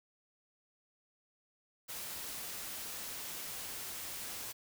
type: noise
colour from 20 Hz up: white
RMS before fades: -43 dBFS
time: 1.88-4.53 s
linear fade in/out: 20 ms
effects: none